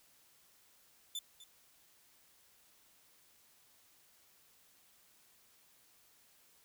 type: tone with echo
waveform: sawtooth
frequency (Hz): 3520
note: A7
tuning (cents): 0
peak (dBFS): -35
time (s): 1.15-1.19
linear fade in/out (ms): 2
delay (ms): 250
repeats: 1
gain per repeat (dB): -15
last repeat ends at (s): 1.44
effects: white hiss -67 dBFS RMS until 6.64 s